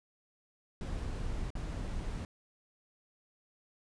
brown noise with dropouts, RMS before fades -37 dBFS, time 0.81-2.25 s, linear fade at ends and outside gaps 1 ms, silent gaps 1.504-1.553 s, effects resampled to 22050 Hz

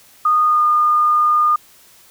sine tone with pitch glide, 1231 to 1216.9 Hz, D#6 to D#6, -19 to -39 cents, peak -11 dBFS, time 0.25-1.56 s, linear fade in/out 5 ms, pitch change -20 cents, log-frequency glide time 0.45-0.63 s, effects white hiss -48 dBFS RMS until 2.1 s

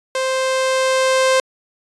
sawtooth tone with level ramp, 523.3 Hz, C5, in tune, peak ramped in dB -14 to -8 dBFS, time 0.15-1.4 s, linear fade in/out 2 ms, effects resampled to 22050 Hz

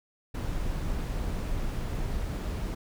brown noise, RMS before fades -31 dBFS, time 0.34-2.75 s, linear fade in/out 10 ms, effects none

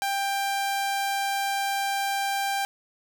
sawtooth tone, 791 Hz, G5, 15 cents sharp, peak -21 dBFS, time 0.02-2.65 s, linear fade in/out 0 ms, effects none

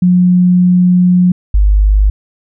sine tone pair in turn, 179.8 / 50.63 Hz, F#3 / G#1, -49 / -43 cents, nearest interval octave + minor seventh, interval 2194 cents, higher first, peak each -5 dBFS, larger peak neither, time 0.02-1.32 / 1.54-2.1 s, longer first, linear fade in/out 5 ms, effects none

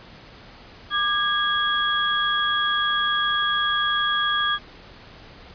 sine tone cluster, 1192 / 1644 / 3321 Hz, D6 / G#6 / G#7, +25 / -18 / -1 cents, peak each -24 dBFS, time 0.9-4.59 s, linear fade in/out 50 ms, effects pink hiss -45 dBFS RMS until 5.54 s + resampled to 11025 Hz

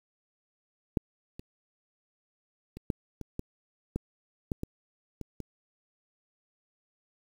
clicks, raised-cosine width 3 ms, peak -12 / -29 / -29 / -15 / -26 / -20 / -17 / -17 / -20 / -25 / -25 dBFS, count 11, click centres 0.972 / 1.395 / 2.77 / 2.902 / 3.213 / 3.394 / 3.96 / 4.518 / 4.634 / 5.213 / 5.403 s, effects 8-bit

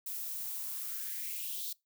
violet noise with high-pass filter sweep, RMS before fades -39 dBFS, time 0.06-1.73 s, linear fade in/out 5 ms, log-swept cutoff 420 to 4000 Hz, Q 4.1, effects noise-tail reverb RT60 0.2 s tail -23 dB re dry

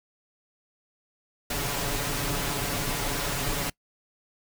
pink noise with comb filter, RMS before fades -29 dBFS, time 1.5-3.7 s, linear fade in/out 5 ms, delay 7 ms, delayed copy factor +0.8, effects noise-tail reverb RT60 0.1 s tail -23 dB re dry

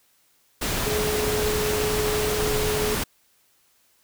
sine tone in noise, 424 Hz, G#4, 36 cents sharp, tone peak -24 dBFS, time 0.86-2.95 s, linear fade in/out 10 ms, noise pink, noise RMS -26 dBFS, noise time 0.61-3.04 s, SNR -1 dB, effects white hiss -63 dBFS RMS until 4.03 s

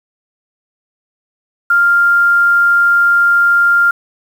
sine tone with quantisation, 1396.9 Hz, F6, in tune, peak -7 dBFS, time 1.7-3.91 s, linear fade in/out 5 ms, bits 6, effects none

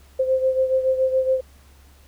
sine beating tone pair, 521 / 528.1 Hz, C5 / C5, -7 / +16 cents, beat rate 7.1 Hz, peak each -18 / -24 dBFS, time 0.19-1.41 s, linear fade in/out 10 ms, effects added 69 Hz sine -48 dBFS peak until 2.07 s + pink hiss -55 dBFS RMS until 2.07 s

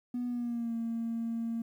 triangle tone with pitch glide, 244.9 to 229.8 Hz, B3 to A#3, -14 to -25 cents, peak -28 dBFS, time 0.14-1.62 s, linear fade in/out 5 ms, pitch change -111 cents, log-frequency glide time 0.27-0.74 s, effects tanh soft clip ceiling -28 dBFS + 11-bit

